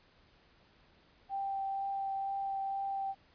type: tone with vibrato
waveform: sine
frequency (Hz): 784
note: G5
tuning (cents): 0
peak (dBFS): -33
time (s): 1.29-3.15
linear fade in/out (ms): 50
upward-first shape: triangle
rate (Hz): 2.1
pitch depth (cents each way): 10
effects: pink hiss -65 dBFS RMS until 3.34 s + resampled to 11025 Hz